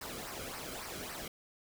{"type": "noise with flanger", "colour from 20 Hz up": "pink", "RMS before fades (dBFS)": -43, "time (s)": [0.01, 1.28], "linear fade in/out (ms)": 5, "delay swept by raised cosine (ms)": [0.28, 1.14], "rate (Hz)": 3.6, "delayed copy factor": -0.6, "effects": []}